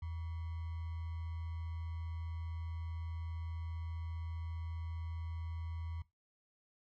sine tone with sample-and-hold, 82.41 Hz, E2, in tune, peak -39 dBFS, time 0.02-6.02 s, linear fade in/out 5 ms, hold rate 1050 Hz, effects noise-tail reverb RT60 0.2 s tail -18 dB re dry + low-pass 3000 Hz 12 dB/octave

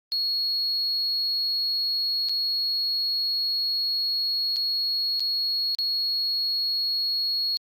sine tone with dropouts, 4324 Hz, C#8, 44 cents flat, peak -21 dBFS, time 0.12-7.57 s, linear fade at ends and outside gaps 0 ms, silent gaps 2.287-2.294 / 4.561-4.567 / 5.196-5.204 / 5.749-5.787 s, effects tanh soft clip ceiling -21 dBFS + Opus 48 kbps

